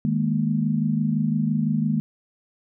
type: chord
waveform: sine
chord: D# suspended fourth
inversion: none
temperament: just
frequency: 155.56 / 207.4 / 233.3 Hz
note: D#3 / G#3 / A#3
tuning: 0 / -2 / +2 cents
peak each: -24 dBFS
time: 0.05-2 s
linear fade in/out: 0 ms
effects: none